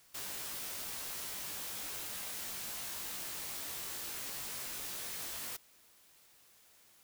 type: noise with comb filter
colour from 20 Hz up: white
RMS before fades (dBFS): -42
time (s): 0.14-5.57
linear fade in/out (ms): 10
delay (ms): 19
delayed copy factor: -0.75
effects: white hiss -64 dBFS RMS until 7.03 s